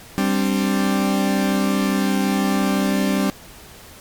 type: chord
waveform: 40% pulse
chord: G suspended fourth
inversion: none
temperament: equal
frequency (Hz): 196 / 261.6 / 293.7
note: G3 / C4 / D4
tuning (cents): 0 / 0 / 0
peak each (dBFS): -18 / -22 / -24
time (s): 0.18-3.3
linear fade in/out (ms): 0
effects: pink hiss -42 dBFS RMS until 4 s + MP3 96 kbps